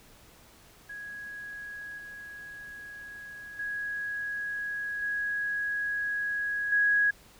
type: tone with level steps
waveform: sine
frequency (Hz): 1661.2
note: G#6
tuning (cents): 0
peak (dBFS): -38 / -41 / -31 / -28 / -21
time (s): 0.89-7.11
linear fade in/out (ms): 10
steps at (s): 1.98 / 3.59 / 5.02 / 6.72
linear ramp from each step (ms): 5
effects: pink hiss -56 dBFS RMS until 7.39 s